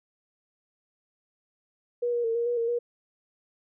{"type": "tone with pitch steps", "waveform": "sine", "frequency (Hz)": [482, 476.6, 455.2, 470.1, 481.6, 462.6, 478], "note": ["B4", "A#4", "A#4", "A#4", "B4", "A#4", "A#4"], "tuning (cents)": [-42, 38, -41, 15, -44, -13, 43], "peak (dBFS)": -24, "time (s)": [2.02, 2.79], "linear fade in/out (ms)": 10, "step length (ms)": 110, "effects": []}